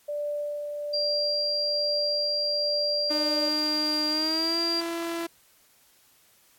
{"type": "tone with tremolo", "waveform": "sine", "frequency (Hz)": 587.3, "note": "D5", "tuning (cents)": 0, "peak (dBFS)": -27, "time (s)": [0.08, 3.49], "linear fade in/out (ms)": 10, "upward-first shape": "sine", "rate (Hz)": 1.2, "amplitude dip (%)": 35}
{"type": "tone", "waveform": "sine", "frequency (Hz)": 4749, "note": "D8", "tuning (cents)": 18, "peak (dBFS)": -25, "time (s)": [0.93, 4.81], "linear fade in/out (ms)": 10}
{"type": "tone with pitch glide", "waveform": "sawtooth", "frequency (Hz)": [302.8, 336], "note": ["D#4", "E4"], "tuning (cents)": [-47, 33], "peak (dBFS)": -25, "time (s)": [3.1, 5.27], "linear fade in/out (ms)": 10, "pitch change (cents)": 180, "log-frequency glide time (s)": [4.09, 4.59]}
{"effects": ["white hiss -61 dBFS RMS until 6.58 s", "AAC 64 kbps"]}